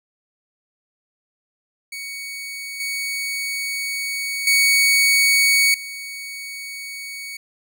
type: tone with level steps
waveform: sawtooth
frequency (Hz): 2235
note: C#7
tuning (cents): +14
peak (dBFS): -26 / -20 / -10 / -27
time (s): 1.92-7.37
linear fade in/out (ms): 5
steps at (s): 2.8 / 4.47 / 5.74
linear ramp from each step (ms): 2
effects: none